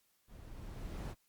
brown noise with level ramp, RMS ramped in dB -54 to -39 dBFS, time 0.27-1.15 s, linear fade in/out 50 ms, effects white hiss -75 dBFS RMS until 1.28 s + Opus 48 kbps

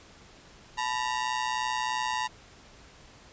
sawtooth ring-modulated tone, 932 Hz, A#5, 1 cent flat, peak -21 dBFS, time 0.77-2.28 s, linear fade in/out 20 ms, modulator 61.5 Hz, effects pink hiss -53 dBFS RMS until 3.32 s + resampled to 16000 Hz

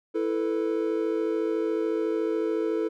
triangle chord, E suspended fourth, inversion none, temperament equal, 329.6 / 440 / 493.9 Hz, E4 / A4 / B4, 0 / 0 / 0 cents, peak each -26 / -25 / -31 dBFS, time 0.14-2.89 s, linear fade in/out 20 ms, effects none

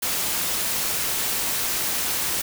white noise with amplitude modulation, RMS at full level -23 dBFS, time 0.02-2.42 s, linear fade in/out 10 ms, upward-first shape sine, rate 259 Hz, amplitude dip 40%, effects none

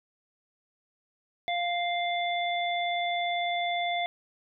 harmonic tone, 698 Hz, F5, 1 cent flat, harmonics 1 / 3 / 5, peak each -28 / -33 / -35 dBFS, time 1.48-4.06 s, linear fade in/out 0 ms, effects none

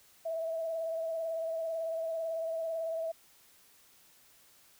sine tone with vibrato, 653 Hz, E5, 17 cents flat, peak -32 dBFS, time 0.25-3.12 s, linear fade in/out 10 ms, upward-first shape sine, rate 18 Hz, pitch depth 29 cents each way, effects white hiss -62 dBFS RMS until 4.79 s

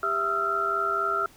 sine tone cluster, 396.6 / 665 / 1282 / 1366 Hz, G4 / E5 / E6 / F6, +20 / +15 / -49 / -39 cents, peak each -33 / -34 / -30 / -25 dBFS, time 0.03-1.26 s, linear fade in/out 2 ms, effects pink hiss -54 dBFS RMS until 1.36 s

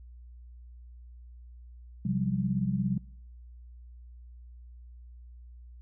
sine chord, C suspended fourth, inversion none, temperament equal with one note detuned, 130.81 / 178.8 / 196 Hz, C3 / F3 / G3, 0 / +41 / 0 cents, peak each -31 / -30 / -30 dBFS, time 2.05-2.98 s, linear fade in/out 5 ms, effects noise-tail reverb RT60 0.7 s tail -24 dB re dry + added 60 Hz sine -46 dBFS peak until 5.81 s

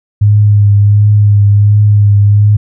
sine tone with vibrato, 103.2 Hz, G#2, 10 cents flat, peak -3 dBFS, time 0.21-2.57 s, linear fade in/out 10 ms, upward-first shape triangle, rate 1.4 Hz, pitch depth 28 cents each way, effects none

